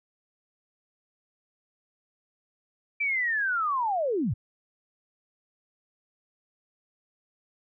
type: linear sweep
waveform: sine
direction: down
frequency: 2349 to 83.3 Hz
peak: -24 dBFS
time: 3-4.34 s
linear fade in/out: 10 ms
effects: none